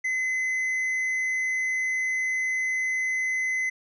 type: tone with tanh clipping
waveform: sine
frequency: 2038 Hz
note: C7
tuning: 46 cents flat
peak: -25 dBFS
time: 0.04-3.7 s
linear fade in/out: 10 ms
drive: 5 dB
effects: none

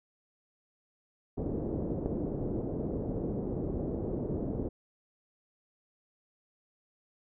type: low-pass noise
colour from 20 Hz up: white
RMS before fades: -34 dBFS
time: 1.37-4.69 s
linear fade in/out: 10 ms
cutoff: 450 Hz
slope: 24 dB/octave
type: click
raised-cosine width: 2 ms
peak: -16 dBFS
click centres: 2.06 s
effects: none

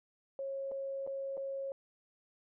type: tone with dropouts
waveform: sine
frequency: 545 Hz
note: C#5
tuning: 29 cents flat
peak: -36 dBFS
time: 0.39-1.72 s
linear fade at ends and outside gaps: 1 ms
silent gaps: 0.714-0.718 / 1.066-1.074 / 1.37-1.376 s
effects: none

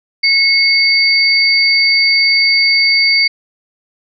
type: tone pair together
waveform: sine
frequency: 2181 / 4621 Hz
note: C#7 / D8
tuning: -29 / -29 cents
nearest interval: octave + minor second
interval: 1300 cents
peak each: -11 dBFS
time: 0.23-3.28 s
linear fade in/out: 10 ms
effects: none

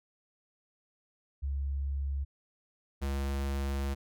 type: tone pair in turn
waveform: sine / square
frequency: 69.3 / 68.95 Hz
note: C#2 / C#2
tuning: 0 / -9 cents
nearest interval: unison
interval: 9 cents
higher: first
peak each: -30 / -31 dBFS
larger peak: first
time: 1.42-2.25 / 3.01-3.95 s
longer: second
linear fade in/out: 20 ms
effects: none

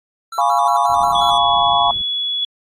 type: tone with vibrato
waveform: square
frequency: 1266 Hz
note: D#6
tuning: 30 cents sharp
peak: -27 dBFS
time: 0.32-1.38 s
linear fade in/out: 5 ms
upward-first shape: square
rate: 5.6 Hz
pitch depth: 100 cents each way
type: chord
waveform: sine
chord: C# dominant seventh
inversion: first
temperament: equal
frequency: 698.5 / 830.6 / 987.8 / 1108.7 Hz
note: E#5 / G#5 / B5 / C#6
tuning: 0 / 0 / 0 / 0 cents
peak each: -18 dBFS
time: 0.38-1.91 s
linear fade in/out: 2 ms
type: low-pass noise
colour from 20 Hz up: white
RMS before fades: -38 dBFS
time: 0.89-2.02 s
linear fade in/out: 5 ms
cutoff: 170 Hz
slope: 12 dB/octave
type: tone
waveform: sine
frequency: 3389 Hz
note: G#7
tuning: 34 cents sharp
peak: -18 dBFS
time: 1.15-2.45 s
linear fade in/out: 2 ms
effects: AAC 32 kbps

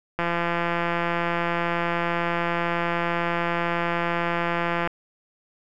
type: click train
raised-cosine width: 0.5 ms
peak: -10 dBFS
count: 802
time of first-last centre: 0.19-4.874 s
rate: 171 Hz
effects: none

